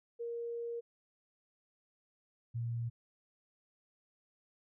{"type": "tone pair in turn", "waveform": "sine", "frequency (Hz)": [469, 117.25], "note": ["A#4", "A#2"], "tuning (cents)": [11, 11], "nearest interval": "2 octaves", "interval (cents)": 2400, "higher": "first", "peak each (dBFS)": [-37, -34], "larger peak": "second", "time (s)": [[0.19, 0.81], [2.54, 2.9]], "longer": "first", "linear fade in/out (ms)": 20, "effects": []}